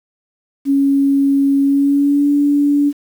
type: tone with pitch glide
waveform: sine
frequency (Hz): 277.2 to 287.8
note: C#4 to D4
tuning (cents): 0 to -35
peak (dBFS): -10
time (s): 0.65-2.93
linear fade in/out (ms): 50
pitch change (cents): +65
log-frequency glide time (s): 1.63-2.29
effects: 7-bit